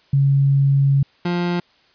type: tone pair in turn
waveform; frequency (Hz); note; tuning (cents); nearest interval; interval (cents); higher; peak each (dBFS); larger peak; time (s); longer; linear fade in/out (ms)
sine / 30% pulse; 138.59 / 175.22; C#3 / F3; 0 / +6; major third; 406; second; -12 / -16; first; 0.13-1.03 / 1.25-1.6; first; 5
effects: white hiss -56 dBFS RMS until 1.94 s + resampled to 11025 Hz